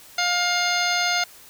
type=harmonic tone; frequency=708 Hz; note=F5; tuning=23 cents sharp; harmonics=1 / 2 / 3 / 4 / 5 / 6 / 7 / 9; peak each=-26 / -26 / -26 / -32 / -30 / -28 / -31 / -30 dBFS; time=0.18-1.24 s; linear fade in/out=5 ms; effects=white hiss -47 dBFS RMS until 1.49 s